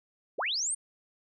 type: linear sweep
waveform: sine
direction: up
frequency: 254.8 to 9200 Hz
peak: -28 dBFS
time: 0.38-0.75 s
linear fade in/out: 10 ms
effects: none